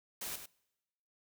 white noise with echo, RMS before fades -41 dBFS, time 0.21-0.36 s, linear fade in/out 5 ms, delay 100 ms, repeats 1, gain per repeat -8 dB, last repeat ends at 0.46 s, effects noise-tail reverb RT60 1.0 s tail -25 dB re dry

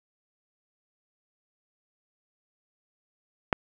click, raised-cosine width 0.5 ms, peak -6 dBFS, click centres 3.528 s, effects none

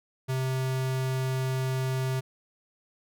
square tone, 130.81 Hz, C3, in tune, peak -27 dBFS, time 0.28-2.21 s, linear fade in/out 20 ms, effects none

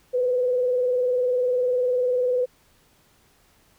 sine tone with vibrato, 499.5 Hz, B4, 20 cents sharp, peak -19 dBFS, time 0.13-2.46 s, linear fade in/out 20 ms, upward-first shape square, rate 20 Hz, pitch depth 36 cents each way, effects pink hiss -60 dBFS RMS until 3.78 s

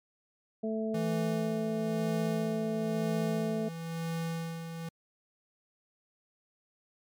harmonic tone, 220 Hz, A3, in tune, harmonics 1 / 2 / 3, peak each -32 / -35 / -37 dBFS, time 0.63-3.69 s, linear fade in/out 10 ms
square tone with tremolo, 165.3 Hz, E3, 5 cents sharp, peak -32 dBFS, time 0.94-4.89 s, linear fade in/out 5 ms, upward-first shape sine, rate 1 Hz, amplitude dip 55%
effects MP3 96 kbps

